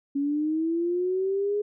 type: linear sweep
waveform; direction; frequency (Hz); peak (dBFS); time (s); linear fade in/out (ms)
sine; up; 277.2 to 418; -23; 0.15-1.62; 10
effects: none